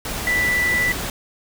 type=tone in noise; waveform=sine; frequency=1975.5 Hz; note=B6; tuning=in tune; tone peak=-17 dBFS; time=0.27-0.92 s; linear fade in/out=2 ms; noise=pink; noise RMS=-27 dBFS; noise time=0.05-1.1 s; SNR=+7 dB; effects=none